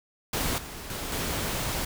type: noise with level steps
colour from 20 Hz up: pink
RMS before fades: -28 / -40 / -34 / -30 dBFS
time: 0.33-1.85 s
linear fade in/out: 5 ms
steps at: 0.58 / 0.9 / 1.12 s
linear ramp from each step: 2 ms
effects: none